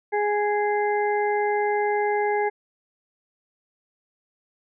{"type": "harmonic tone", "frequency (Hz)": 415.3, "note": "G#4", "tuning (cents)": 0, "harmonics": [1, 2, 4, 5], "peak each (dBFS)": [-23, -24, -33, -32], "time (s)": [0.12, 2.5], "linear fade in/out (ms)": 20, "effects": []}